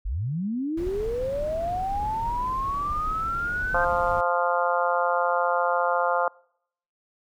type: linear sweep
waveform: sine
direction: up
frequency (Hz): 37.88 to 1568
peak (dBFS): -25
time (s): 0.05-3.85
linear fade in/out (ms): 10
type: noise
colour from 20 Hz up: brown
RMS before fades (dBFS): -35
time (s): 0.77-4.21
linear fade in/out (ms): 5
type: harmonic tone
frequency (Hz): 174.61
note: F3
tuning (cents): 0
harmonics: 3 / 4 / 5 / 6 / 7 / 8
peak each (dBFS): -26 / -27 / -28 / -29 / -29 / -30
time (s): 3.74-6.28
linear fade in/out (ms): 2
effects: noise-tail reverb RT60 0.7 s tail -26 dB re dry